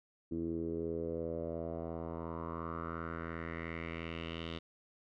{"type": "tone with low-pass filter sweep", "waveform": "10% pulse", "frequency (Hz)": 82.8, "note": "E2", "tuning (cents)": 8, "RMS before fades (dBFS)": -40, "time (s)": [0.31, 4.59], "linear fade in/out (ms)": 10, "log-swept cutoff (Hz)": [310, 3400], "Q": 4.2, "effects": []}